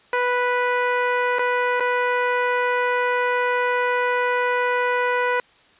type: tone with dropouts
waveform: 15% pulse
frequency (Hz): 492.8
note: B4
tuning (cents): -4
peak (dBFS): -12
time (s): 0.13-5.4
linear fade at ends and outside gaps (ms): 2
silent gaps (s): 1.386-1.392 / 1.799-1.805
effects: white hiss -54 dBFS RMS until 5.79 s + resampled to 8000 Hz